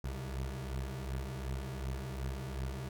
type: beating tone pair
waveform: 25% pulse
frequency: 64 / 66.7 Hz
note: C2 / C2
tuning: -38 / +34 cents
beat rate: 2.7 Hz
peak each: -38 / -35 dBFS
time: 0.04-2.89 s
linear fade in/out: 5 ms
effects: none